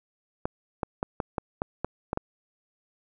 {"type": "clicks", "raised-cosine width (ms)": 1, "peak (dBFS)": -13, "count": 9, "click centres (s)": [0.455, 0.832, 1.029, 1.202, 1.382, 1.619, 1.846, 2.131, 2.174], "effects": []}